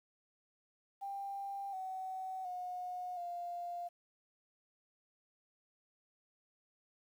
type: tone with pitch steps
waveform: sine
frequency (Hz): 793 / 754 / 724 / 699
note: G5 / F#5 / F#5 / F5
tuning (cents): +20 / +32 / -38 / +1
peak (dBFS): -39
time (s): 1.01-3.89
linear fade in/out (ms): 20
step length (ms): 720
effects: 11-bit